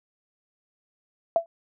sine tone with exponential decay, 670 Hz, E5, 28 cents sharp, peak -13 dBFS, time 1.36-1.46 s, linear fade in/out 1 ms, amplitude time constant 21 ms, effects none

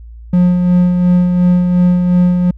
triangle tone with tremolo, 178.6 Hz, F3, 39 cents sharp, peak -4 dBFS, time 0.33-2.51 s, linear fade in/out 5 ms, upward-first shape sine, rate 2.8 Hz, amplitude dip 40%, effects added 57 Hz sine -30 dBFS peak until 2.57 s

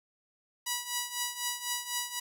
5% pulse tone with tremolo, 974 Hz, B5, 24 cents flat, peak -17 dBFS, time 0.66-2.2 s, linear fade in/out 10 ms, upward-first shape triangle, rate 4 Hz, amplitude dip 80%, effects none

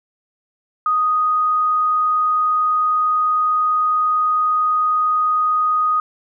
sine tone, 1244.5 Hz, D#6, in tune, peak -14 dBFS, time 0.86-6 s, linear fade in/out 2 ms, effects none

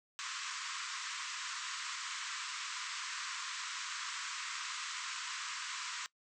pink band-pass noise, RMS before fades -42 dBFS, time 0.19-6.06 s, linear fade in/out 0 ms, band 1000 to 8000 Hz, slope 96 dB/octave, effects noise-tail reverb RT60 0.1 s tail -20 dB re dry

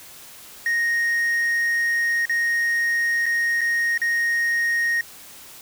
triangle tone with dropouts, 1864.7 Hz, A#6, in tune, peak -17 dBFS, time 0.66-5.01 s, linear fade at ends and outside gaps 2 ms, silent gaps 2.255-2.295 / 3.258-3.263 / 3.609-3.614 / 3.977-4.016 s, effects white hiss -43 dBFS RMS until 5.61 s

